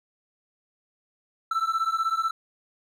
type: beating tone pair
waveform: triangle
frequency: 1321 / 1337 Hz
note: E6 / E6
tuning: +3 / +24 cents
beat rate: 16 Hz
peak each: -24 / -25 dBFS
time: 1.51-2.31 s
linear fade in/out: 5 ms
effects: none